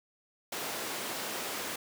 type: high-pass noise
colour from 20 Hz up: pink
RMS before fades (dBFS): -37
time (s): 0.52-1.76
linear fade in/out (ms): 5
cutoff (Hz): 310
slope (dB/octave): 12
effects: none